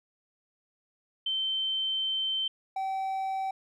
sine / triangle tone pair in turn, 3100 / 769.2 Hz, G7 / G5, -20 / -33 cents, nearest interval 2 octaves, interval 2413 cents, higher first, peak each -27 dBFS, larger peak neither, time 1.26-2.48 / 2.76-3.51 s, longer first, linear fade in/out 5 ms, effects none

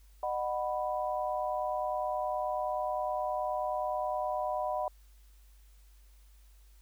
sine chord, B major, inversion first, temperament equal with one note detuned, 610.5 / 740 / 987.8 Hz, D#5 / F#5 / B5, -33 / 0 / 0 cents, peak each -34 / -34 / -36 dBFS, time 0.23-4.88 s, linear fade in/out 2 ms, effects added 50 Hz sine -55 dBFS peak until 6.81 s + white hiss -68 dBFS RMS until 6.81 s

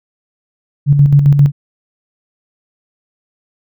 sine tone with tremolo, 142.7 Hz, D3, 49 cents flat, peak -3 dBFS, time 0.86-1.52 s, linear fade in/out 50 ms, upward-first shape square, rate 7.5 Hz, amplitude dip 50%, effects none

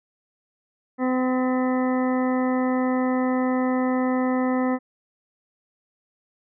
harmonic tone with a mistuned harmonic, 255.6 Hz, C4, 40 cents flat, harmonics 1 / 2 / 3 / 4 / 5 / 7 / 8, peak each -21 / -27 / -31 / -33 / -35 / -38 / -39 dBFS, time 0.98-4.79 s, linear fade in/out 50 ms, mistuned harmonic 8, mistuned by -36 cents, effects none

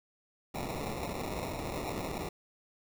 white noise with sample-and-hold, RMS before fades -37 dBFS, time 0.54-2.29 s, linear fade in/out 5 ms, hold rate 1575 Hz, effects none

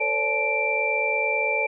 sine tone cluster, 448.6 / 524 / 573 / 865 / 2352 Hz, A4 / C5 / D5 / A5 / D7, +34 / +2 / -43 / -30 / +2 cents, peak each -30 / -32 / -29 / -30 / -23 dBFS, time 0-1.67 s, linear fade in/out 10 ms, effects none

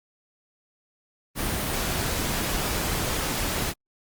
pink noise, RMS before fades -27 dBFS, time 1.35-3.74 s, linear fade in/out 50 ms, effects Opus 32 kbps

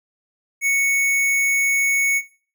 square tone, 2217 Hz, C#7, in tune, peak -17 dBFS, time 0.61-2.22 s, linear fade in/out 50 ms, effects noise-tail reverb RT60 0.4 s tail -17 dB re dry

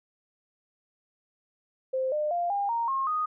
sine tone with pitch steps, 522 / 603.1 / 696.8 / 805 / 930.1 / 1074.6 / 1241.5 Hz, C5 / D5 / F5 / G5 / A#5 / C6 / D#6, -4 / +46 / -4 / +46 / -4 / +46 / -4 cents, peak -25 dBFS, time 1.93-3.26 s, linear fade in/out 10 ms, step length 190 ms, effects none

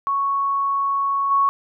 sine tone with level steps, 1108.7 Hz, C#6, in tune, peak -18 / -14 dBFS, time 0.07-1.49 s, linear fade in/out 0 ms, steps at 1.3 s, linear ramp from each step 20 ms, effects none

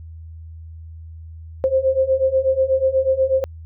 sine beating tone pair, 523.3 / 531.5 Hz, C5 / C5, 0 / +27 cents, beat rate 8.2 Hz, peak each -19 / -17 dBFS, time 1.64-3.44 s, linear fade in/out 0 ms, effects added 81 Hz sine -34 dBFS peak until 3.65 s

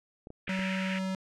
clicks, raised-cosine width 2 ms, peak -31 dBFS, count 4, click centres 0.271 / 0.304 / 0.48 / 0.592 s
white band-pass noise, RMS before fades -38 dBFS, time 0.47-0.99 s, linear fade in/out 5 ms, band 1500 to 2800 Hz, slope 48 dB/octave
square tone, 189.3 Hz, F#3, 40 cents sharp, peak -31 dBFS, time 0.49-1.15 s, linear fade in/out 2 ms
effects low-pass 7000 Hz 12 dB/octave

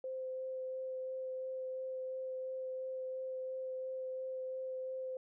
sine tone with vibrato, 519 Hz, C5, 14 cents flat, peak -38 dBFS, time 0.04-5.17 s, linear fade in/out 2 ms, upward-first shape sine, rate 2.9 Hz, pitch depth 8 cents each way, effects none

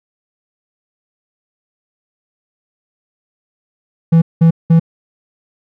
triangle tone bursts, 164.81 Hz, E3, in tune, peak -3 dBFS, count 3, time 4.12-4.797 s, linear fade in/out 10 ms, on 99 ms, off 190 ms, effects none

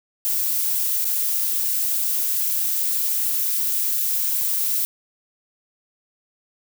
violet noise with dropouts, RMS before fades -22 dBFS, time 0.25-4.85 s, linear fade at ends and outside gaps 0 ms, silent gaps 1.045-1.053 s, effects none

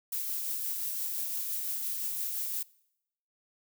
violet noise with tremolo, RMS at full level -33 dBFS, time 0.12-2.63 s, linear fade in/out 5 ms, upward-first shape sine, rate 5.8 Hz, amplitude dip 25%, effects noise-tail reverb RT60 0.8 s tail -23 dB re dry

